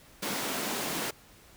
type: high-pass noise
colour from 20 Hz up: pink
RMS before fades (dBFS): -33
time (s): 0.22-1.11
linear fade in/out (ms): 10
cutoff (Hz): 180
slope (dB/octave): 24
effects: pink hiss -56 dBFS RMS until 1.56 s